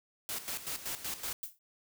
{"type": "noise with tremolo", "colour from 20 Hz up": "white", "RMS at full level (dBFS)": -37, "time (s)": [0.29, 1.33], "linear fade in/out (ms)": 0, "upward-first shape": "square", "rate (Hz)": 5.3, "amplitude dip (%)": 70}
{"type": "noise with exponential decay", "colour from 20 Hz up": "violet", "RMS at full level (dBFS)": -36, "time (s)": [1.43, 1.59], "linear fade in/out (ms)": 2, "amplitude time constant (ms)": 33}
{"effects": []}